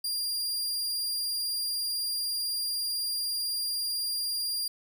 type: tone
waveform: sawtooth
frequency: 4794 Hz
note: D8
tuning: 35 cents sharp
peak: -26 dBFS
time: 0.04-4.68 s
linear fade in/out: 5 ms
effects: none